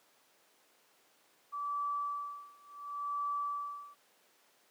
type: tone with tremolo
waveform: sine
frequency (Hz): 1156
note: D6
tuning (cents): -28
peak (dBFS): -32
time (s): 1.52-3.95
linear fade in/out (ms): 20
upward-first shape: sine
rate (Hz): 0.7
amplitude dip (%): 95
effects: pink hiss -67 dBFS RMS until 4.7 s + high-pass 400 Hz 12 dB/octave